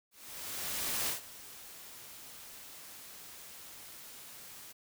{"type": "noise with ADSR envelope", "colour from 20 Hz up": "white", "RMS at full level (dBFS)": -33, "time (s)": [0.11, 4.73], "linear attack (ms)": 970, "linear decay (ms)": 120, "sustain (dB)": -17, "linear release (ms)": 17, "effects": []}